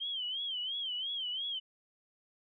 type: tone with vibrato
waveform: sine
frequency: 3136 Hz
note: G7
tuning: in tune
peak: -34 dBFS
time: 0-1.6 s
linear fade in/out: 20 ms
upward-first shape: sine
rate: 2.9 Hz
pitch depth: 120 cents each way
effects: none